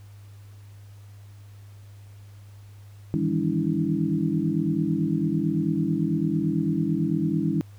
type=tone cluster; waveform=sine; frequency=156.4 / 165.4 / 201.1 / 282.4 / 323.6 Hz; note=D#3 / E3 / G3 / C#4 / E4; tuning=+9 / +6 / +44 / +32 / -32 cents; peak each=-28 dBFS; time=3.14-7.61 s; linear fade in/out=0 ms; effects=added 101 Hz sine -43 dBFS peak until 7.78 s + pink hiss -59 dBFS RMS until 7.78 s